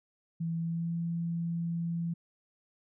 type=tone with pitch glide; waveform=sine; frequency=165.6 to 168.59 Hz; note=E3 to E3; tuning=+8 to +39 cents; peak=-30 dBFS; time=0.4-2.14 s; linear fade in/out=10 ms; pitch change=+31 cents; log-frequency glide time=0.57-0.95 s; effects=none